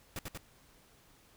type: noise with echo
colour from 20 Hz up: pink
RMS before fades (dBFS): -39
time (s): 0.16-0.19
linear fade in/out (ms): 2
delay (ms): 93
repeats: 2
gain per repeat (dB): -2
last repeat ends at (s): 0.376
effects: pink hiss -63 dBFS RMS until 1.36 s